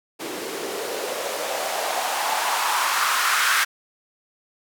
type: noise with band-pass filter sweep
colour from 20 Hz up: blue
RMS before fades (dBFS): -24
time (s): 0.19-3.65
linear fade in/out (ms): 20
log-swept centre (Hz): 330 to 1500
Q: 3.1
effects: none